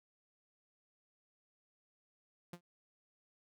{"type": "tone with exponential decay", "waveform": "sawtooth", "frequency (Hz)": 174.61, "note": "F3", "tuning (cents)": 0, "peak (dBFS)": -39, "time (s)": [2.53, 2.61], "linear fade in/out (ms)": 5, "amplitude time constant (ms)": 17, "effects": []}